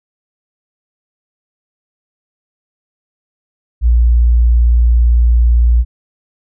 sine tone, 58.9 Hz, A#1, 19 cents sharp, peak -6 dBFS, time 3.81-5.85 s, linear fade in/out 50 ms, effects none

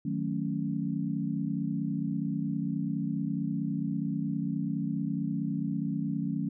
sine chord, D# half-diminished seventh, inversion none, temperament equal, 155.56 / 185 / 220 / 277.2 Hz, D#3 / F#3 / A3 / C#4, 0 / 0 / 0 / 0 cents, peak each -34 dBFS, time 0.05-6.49 s, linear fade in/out 5 ms, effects none

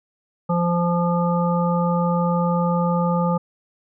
harmonic tone, 173.3 Hz, F3, 13 cents flat, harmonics 1 / 3 / 5 / 7, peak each -19 / -24 / -26 / -27 dBFS, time 0.49-3.38 s, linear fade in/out 10 ms, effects none

